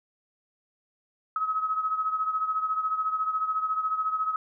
sine beating tone pair, 1276 / 1290 Hz, D#6 / E6, +43 / -38 cents, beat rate 14 Hz, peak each -26 / -32 dBFS, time 1.36-4.36 s, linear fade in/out 2 ms, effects none

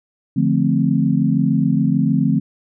sine chord, D minor seventh, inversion none, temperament equal with one note detuned, 147.77 / 174.61 / 220 / 261.6 Hz, D3 / F3 / A3 / C4, +11 / 0 / 0 / 0 cents, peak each -19 dBFS, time 0.36-2.4 s, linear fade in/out 10 ms, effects none

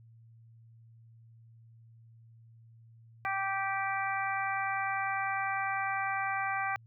harmonic tone, 390 Hz, G4, 9 cents flat, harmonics 2 / 3 / 4 / 5 / 6, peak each -34 / -36 / -37 / -38 / -39 dBFS, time 3.25-6.76 s, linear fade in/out 0 ms, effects added 114 Hz sine -54 dBFS peak until 6.86 s

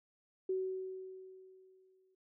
sine tone with exponential decay, 376.1 Hz, F#4, 28 cents sharp, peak -31 dBFS, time 0.49-2.15 s, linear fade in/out 5 ms, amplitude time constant 360 ms, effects none

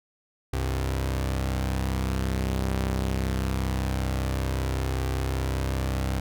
sawtooth tone pair together, 65.2 / 97.69 Hz, C2 / G2, -5 / -5 cents, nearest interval perfect fifth, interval 700 cents, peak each -22 / -27 dBFS, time 0.53-6.2 s, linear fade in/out 5 ms, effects none

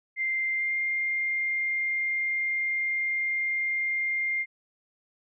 sine tone with pitch glide, 2093 to 2110 Hz, C7 to C7, 0 to +14 cents, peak -25 dBFS, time 0.16-4.46 s, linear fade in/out 50 ms, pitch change +14 cents, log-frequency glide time 0.55-0.75 s, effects none

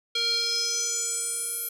square tone with band-pass filter sweep, 466.2 Hz, A#4, in tune, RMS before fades -28 dBFS, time 0.15-1.69 s, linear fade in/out 5 ms, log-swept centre 3700 to 12000 Hz, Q 5.8, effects none

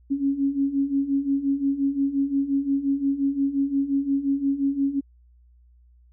sine beating tone pair, 273.1 / 278.8 Hz, C#4 / C#4, -26 / +10 cents, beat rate 5.7 Hz, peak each -26 / -22 dBFS, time 0.1-5.01 s, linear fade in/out 20 ms, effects added 60 Hz sine -52 dBFS peak until 6.12 s

